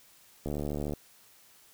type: click train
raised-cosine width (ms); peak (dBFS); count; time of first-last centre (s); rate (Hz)
2; -21; 36; 0.46-0.936; 73.5
effects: white hiss -59 dBFS RMS until 1.73 s